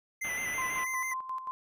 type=tone with vibrato; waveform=square; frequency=2035 Hz; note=C7; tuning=49 cents flat; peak=-33 dBFS; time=0.21-1.14 s; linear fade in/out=10 ms; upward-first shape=square; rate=6.1 Hz; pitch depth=35 cents each way
type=low-pass noise; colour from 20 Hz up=white; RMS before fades=-43 dBFS; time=0.24-0.84 s; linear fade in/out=5 ms; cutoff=3000 Hz; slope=48 dB/octave
type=tone with tremolo; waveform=sine; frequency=1040 Hz; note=C6; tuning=11 cents flat; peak=-32 dBFS; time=0.58-1.51 s; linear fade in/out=0 ms; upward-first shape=square; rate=5.6 Hz; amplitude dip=60%
effects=none